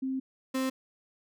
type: tone pair in turn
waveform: sine / 35% pulse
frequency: 263.8 / 262.4 Hz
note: C4 / C4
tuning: +14 / +5 cents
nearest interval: unison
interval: 9 cents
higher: first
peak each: -29 / -26 dBFS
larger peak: second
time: 0.02-0.2 / 0.54-0.7 s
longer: first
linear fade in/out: 10 ms
effects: none